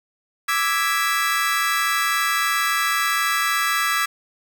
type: chord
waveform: 35% pulse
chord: E dominant seventh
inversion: third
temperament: equal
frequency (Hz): 1174.7 / 1318.5 / 1661.2 / 1975.5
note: D6 / E6 / G#6 / B6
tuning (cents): 0 / 0 / 0 / 0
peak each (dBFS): -23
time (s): 0.48-4.06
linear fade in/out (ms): 10
effects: 8-bit

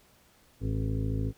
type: harmonic tone with a mistuned harmonic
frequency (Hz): 53.8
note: A1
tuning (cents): -38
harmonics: 1 / 2 / 3 / 4 / 5 / 7 / 8 / 9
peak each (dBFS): -32 / -30 / -39 / -43 / -36 / -45 / -44 / -47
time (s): 0.6-1.33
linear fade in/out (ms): 50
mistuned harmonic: 7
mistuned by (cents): -31
effects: pink hiss -62 dBFS RMS until 1.37 s

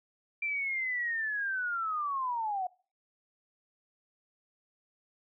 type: linear sweep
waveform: sine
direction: down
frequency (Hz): 2364 to 716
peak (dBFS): -30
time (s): 0.42-2.67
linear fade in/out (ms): 5
effects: noise-tail reverb RT60 0.4 s tail -24 dB re dry

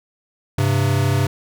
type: tone pair together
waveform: square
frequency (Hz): 100.03 / 133.2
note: G2 / C3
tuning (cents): +36 / +31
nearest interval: perfect fourth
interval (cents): 495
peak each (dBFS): -19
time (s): 0.58-1.27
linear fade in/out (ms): 5
effects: none

